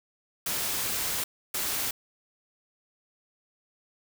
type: noise bursts at uneven times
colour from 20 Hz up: white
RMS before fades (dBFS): -30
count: 2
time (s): 0.46-1.24 / 1.54-1.91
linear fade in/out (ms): 5
effects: none